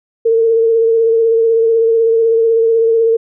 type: tone with vibrato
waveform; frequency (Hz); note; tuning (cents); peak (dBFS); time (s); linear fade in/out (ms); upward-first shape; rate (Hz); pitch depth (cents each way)
sine; 454.4; A#4; -44; -8; 0.25-3.17; 10; triangle; 16; 31
effects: none